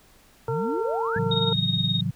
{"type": "harmonic tone", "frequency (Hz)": 455.5, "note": "A#4", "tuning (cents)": -40, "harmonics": [1, 2, 3], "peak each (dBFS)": [-26, -32, -36], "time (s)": [0.48, 1.53], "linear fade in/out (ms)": 2}
{"type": "exponential sweep", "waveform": "sine", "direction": "up", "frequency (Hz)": [114.2, 1800], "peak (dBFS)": -27, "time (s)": [0.48, 1.19], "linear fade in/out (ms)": 10}
{"type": "chord", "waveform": "sine", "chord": "F# minor seventh", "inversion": "first", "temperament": "just", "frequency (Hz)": [111, 138.75, 166.5, 185], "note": ["A2", "C#3", "E3", "F#3"], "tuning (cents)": [16, 2, 18, 0], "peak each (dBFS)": -29, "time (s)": [1.16, 2.11], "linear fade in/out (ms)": 5}
{"type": "tone with tremolo", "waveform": "sine", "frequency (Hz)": 3727, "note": "A#7", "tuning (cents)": -1, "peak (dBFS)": -21, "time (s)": [1.31, 2.01], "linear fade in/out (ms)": 5, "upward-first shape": "sine", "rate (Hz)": 19, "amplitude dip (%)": 65}
{"effects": ["pink hiss -56 dBFS RMS until 2.15 s"]}